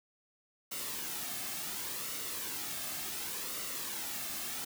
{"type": "noise with flanger", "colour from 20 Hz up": "white", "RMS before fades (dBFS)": -39, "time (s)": [0.71, 4.65], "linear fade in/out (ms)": 10, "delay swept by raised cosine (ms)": [1.2, 2.11], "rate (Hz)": 0.69, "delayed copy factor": -0.5, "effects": []}